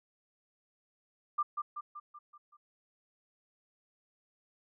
sine tone with echo, 1192 Hz, D6, 25 cents sharp, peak -27 dBFS, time 1.38-1.43 s, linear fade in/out 10 ms, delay 190 ms, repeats 6, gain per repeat -5 dB, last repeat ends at 2.57 s, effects none

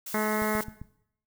blue noise, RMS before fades -38 dBFS, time 0.06-0.64 s, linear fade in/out 5 ms
harmonic tone, 214.3 Hz, A3, 45 cents flat, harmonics 1 / 2 / 3 / 4 / 5 / 6 / 7 / 8 / 9 / 10, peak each -29 / -32 / -34 / -35 / -36 / -37 / -37 / -38 / -39 / -39 dBFS, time 0.14-0.61 s, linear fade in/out 2 ms
click train, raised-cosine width 5 ms, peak -27 dBFS, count 4, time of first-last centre 0.42-0.816 s, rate 7.58 Hz
effects noise-tail reverb RT60 0.7 s tail -17 dB re dry

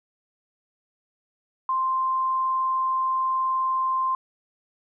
sine tone, 1046.5 Hz, C6, in tune, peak -21 dBFS, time 1.69-4.15 s, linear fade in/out 2 ms, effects none

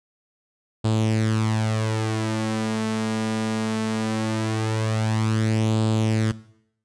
sawtooth tone with flanger, 110 Hz, A2, in tune, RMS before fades -23 dBFS, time 0.84-6.32 s, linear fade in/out 10 ms, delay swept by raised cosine 0.25 to 4.95 ms, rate 0.2 Hz, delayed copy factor +0.6, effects noise-tail reverb RT60 0.7 s tail -18 dB re dry + resampled to 22050 Hz

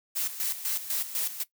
blue noise with tremolo, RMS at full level -29 dBFS, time 0.15-1.44 s, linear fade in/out 20 ms, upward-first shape square, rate 4 Hz, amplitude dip 70%, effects noise-tail reverb RT60 0.1 s tail -17 dB re dry

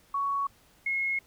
sine tone pair in turn, 1117 / 2165 Hz, C#6 / C#7, +13 / -41 cents, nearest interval major seventh, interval 1146 cents, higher second, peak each -26 dBFS, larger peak neither, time 0.14-0.47 / 0.86-1.19 s, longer neither, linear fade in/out 5 ms, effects pink hiss -61 dBFS RMS until 1.26 s

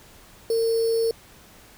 sine tone with sample-and-hold, 455.6 Hz, A#4, 40 cents flat, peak -19 dBFS, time 0.5-1.11 s, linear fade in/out 2 ms, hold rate 4900 Hz, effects pink hiss -50 dBFS RMS until 1.77 s

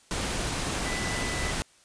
sine tone in noise, 1991 Hz, B6, 14 cents sharp, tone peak -35 dBFS, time 0.86-1.51 s, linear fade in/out 0 ms, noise pink, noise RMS -30 dBFS, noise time 0.11-1.62 s, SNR -8 dB, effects white hiss -59 dBFS RMS until 1.84 s + resampled to 22050 Hz

